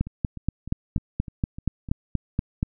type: two click trains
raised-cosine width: 5 ms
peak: -23 / -10 dBFS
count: 7 / 12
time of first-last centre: 0.07-1.888 / 0.01-2.629 s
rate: 3.3 / 4.2 Hz
effects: none